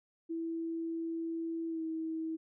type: tone with pitch glide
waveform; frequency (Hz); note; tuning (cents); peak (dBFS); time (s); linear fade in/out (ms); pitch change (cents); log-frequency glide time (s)
sine; 329.6 to 321.7; E4 to E4; 0 to -42; -34; 0.29-2.37; 20; -42; 1.68-1.82
effects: none